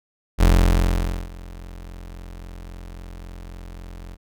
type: tone with ADSR envelope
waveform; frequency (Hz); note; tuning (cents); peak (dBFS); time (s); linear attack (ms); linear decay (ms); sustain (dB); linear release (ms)
35% pulse; 43.69; F1; +1; -9; 0.38-4.17; 43; 860; -24; 39
effects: none